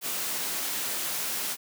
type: high-pass noise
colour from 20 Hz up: white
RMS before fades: -31 dBFS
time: 0.01-1.57 s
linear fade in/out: 50 ms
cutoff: 170 Hz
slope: 12 dB/octave
effects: none